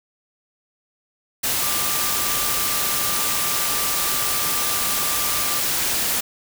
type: tone in noise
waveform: sine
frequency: 1185 Hz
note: D6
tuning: 15 cents sharp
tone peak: -31 dBFS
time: 1.6-5.6 s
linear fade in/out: 10 ms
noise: white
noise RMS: -22 dBFS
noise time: 1.43-6.21 s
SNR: -12 dB
effects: none